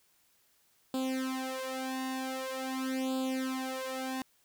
sawtooth tone with flanger, 261.6 Hz, C4, in tune, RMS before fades -35 dBFS, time 0.94-4.22 s, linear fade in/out 2 ms, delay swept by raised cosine 0.25 to 2.75 ms, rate 0.45 Hz, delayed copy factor +1, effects white hiss -69 dBFS RMS until 4.44 s

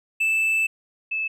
triangle / sine tone pair in turn, 2637 / 2616 Hz, E7 / E7, 0 / -14 cents, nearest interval unison, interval 14 cents, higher first, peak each -17 / -23 dBFS, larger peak first, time 0.2-0.67 / 1.11-1.28 s, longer first, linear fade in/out 10 ms, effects none

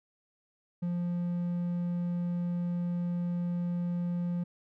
triangle tone, 174.8 Hz, F3, 2 cents sharp, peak -27 dBFS, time 0.82-4.44 s, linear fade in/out 10 ms, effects none

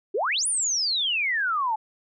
sine exponential two-way sweep, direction up then down, 351.9 to 9920 to 842 Hz, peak -22 dBFS, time 0.14-1.76 s, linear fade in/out 10 ms, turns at 0.47 s, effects none

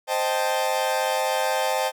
40% pulse chord, A half-diminished seventh, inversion first, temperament equal, 523.3 / 622.3 / 784 / 880 Hz, C5 / Eb5 / G5 / A5, 0 / 0 / 0 / 0 cents, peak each -26 / -27 / -27 / -26 dBFS, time 0.07-1.92 s, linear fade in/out 50 ms, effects none

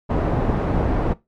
pink low-pass noise, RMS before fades -20 dBFS, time 0.09-1.14 s, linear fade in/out 20 ms, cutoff 800 Hz, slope 12 dB/octave, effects noise-tail reverb RT60 0.2 s tail -19 dB re dry + MP3 96 kbps

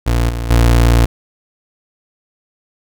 30% pulse tone with level steps, 58.27 Hz, A#1, in tune, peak -9 / -16 / -5 dBFS, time 0.06-1.06 s, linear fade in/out 10 ms, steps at 0.29 / 0.5 s, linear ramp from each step 10 ms, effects none

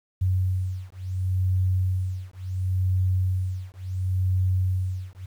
sine beating tone pair, 92.5 / 93.21 Hz, F#2 / F#2, 0 / +13 cents, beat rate 0.71 Hz, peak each -25 / -25 dBFS, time 0.21-5.26 s, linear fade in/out 10 ms, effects 9-bit

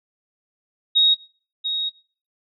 sine tone pair in turn, 3766 / 3766 Hz, A#7 / A#7, +17 / +17 cents, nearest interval unison, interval 0 cents, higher neither, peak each -12 / -21 dBFS, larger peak first, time 0.95-1.15 / 1.64-1.9 s, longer second, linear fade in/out 20 ms, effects noise-tail reverb RT60 0.4 s tail -20 dB re dry

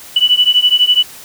sine beating tone pair, 2960 / 2972 Hz, F#7 / F#7, 0 / +7 cents, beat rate 12 Hz, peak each -11 dBFS, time 0.16-1.03 s, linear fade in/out 5 ms, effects white hiss -35 dBFS RMS until 1.24 s

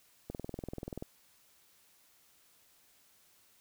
click train, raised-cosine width 2 ms, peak -26 dBFS, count 16, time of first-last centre 0.3-1.025 s, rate 20.7 Hz, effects white hiss -66 dBFS RMS until 3.6 s

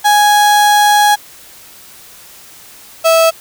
35% pulse tone pair in turn, 830.6 / 654.1 Hz, G#5 / E5, 0 / -14 cents, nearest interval major third, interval 414 cents, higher first, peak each -5 dBFS, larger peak neither, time 0.04-1.16 / 3.04-3.31 s, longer first, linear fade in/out 20 ms, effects white hiss -38 dBFS RMS until 3.4 s

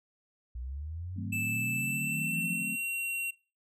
sine linear sweep, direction up, 58 to 180 Hz, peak -36 dBFS, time 0.55-2.62 s, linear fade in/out 5 ms
sine chord, D# diminished seventh, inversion none, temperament equal, 155.56 / 185 / 220 / 261.6 Hz, D#3 / F#3 / A3 / C4, 0 / 0 / 0 / 0 cents, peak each -46 / -40 / -40 / -43 dBFS, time 1.16-2.76 s, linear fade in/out 10 ms
square tone with pitch glide, 2637 to 2741 Hz, E7 to F7, 0 to -33 cents, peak -32 dBFS, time 1.32-3.31 s, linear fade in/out 10 ms, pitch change +67 cents, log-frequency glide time 1.73-2.8 s
effects noise-tail reverb RT60 0.3 s tail -19 dB re dry

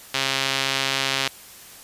sawtooth tone with band-pass filter, 135.2 Hz, C#3, 43 cents flat, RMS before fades -24 dBFS, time 0.14-1.28 s, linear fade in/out 5 ms, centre 3500 Hz, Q 1.2, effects white hiss -44 dBFS RMS until 1.83 s + resampled to 32000 Hz

